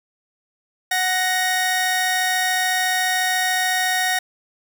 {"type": "tone pair together", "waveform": "sawtooth", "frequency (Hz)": [740, 1867], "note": ["F#5", "A#6"], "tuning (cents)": [0, 2], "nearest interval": "octave + major third", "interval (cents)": 1602, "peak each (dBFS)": [-18, -17], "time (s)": [0.91, 4.19], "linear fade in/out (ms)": 5, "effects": []}